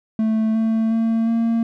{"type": "tone with pitch steps", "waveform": "triangle", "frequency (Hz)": [220, 223.1, 226.2, 229.3], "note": ["A3", "A3", "A3", "A#3"], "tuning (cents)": [0, 24, 48, -28], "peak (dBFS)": -14, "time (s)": [0.19, 1.63], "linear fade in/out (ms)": 2, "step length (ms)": 360, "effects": []}